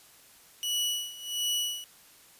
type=tone with tremolo; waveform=sawtooth; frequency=2941 Hz; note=F#7; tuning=11 cents flat; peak=-23 dBFS; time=0.63-1.84 s; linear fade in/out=0 ms; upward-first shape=sine; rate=1.4 Hz; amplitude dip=85%; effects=white hiss -56 dBFS RMS until 2.39 s + resampled to 32000 Hz